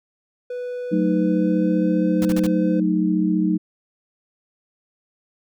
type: tone with pitch glide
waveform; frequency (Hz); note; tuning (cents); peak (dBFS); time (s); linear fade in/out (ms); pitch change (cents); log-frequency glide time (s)
triangle; 493.9 to 509; B4 to C5; 0 to -48; -24; 0.5-2.8; 5; +52; 0.95-2.08
type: chord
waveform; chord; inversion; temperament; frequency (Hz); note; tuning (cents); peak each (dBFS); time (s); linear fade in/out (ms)
sine; D# diminished; first; equal; 185 / 220 / 311.1; F#3 / A3 / D#4; 0 / 0 / 0; -20 / -24 / -20; 0.91-3.58; 20
type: noise bursts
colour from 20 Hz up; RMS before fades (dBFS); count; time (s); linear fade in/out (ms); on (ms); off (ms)
pink; -31; 4; 2.22-2.466; 0; 30; 42
effects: none